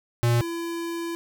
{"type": "tone pair in turn", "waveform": "square", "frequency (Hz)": [118.8, 337], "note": ["A#2", "E4"], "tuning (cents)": [33, 38], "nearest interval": "octave + tritone", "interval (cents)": 1805, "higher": "second", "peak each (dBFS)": [-19, -29], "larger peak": "first", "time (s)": [[0.23, 0.41], [0.41, 1.15]], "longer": "second", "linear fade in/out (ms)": 0, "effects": []}